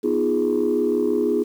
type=chord; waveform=sine; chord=F half-diminished seventh; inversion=second; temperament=equal; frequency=246.9 / 311.1 / 349.2 / 415.3 Hz; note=Cb4 / Eb4 / F4 / Ab4; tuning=0 / 0 / 0 / 0 cents; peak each=-24 / -24 / -23 / -20 dBFS; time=0.03-1.44 s; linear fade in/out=20 ms; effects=tanh soft clip ceiling -11 dBFS + 8-bit